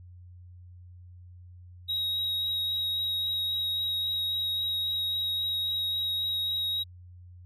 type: tone with vibrato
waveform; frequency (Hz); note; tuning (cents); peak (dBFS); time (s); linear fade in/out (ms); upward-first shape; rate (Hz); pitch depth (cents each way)
triangle; 3803; A#7; +34; -26; 1.88-6.84; 20; sine; 3.7; 9
effects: added 89 Hz sine -46 dBFS peak until 7.45 s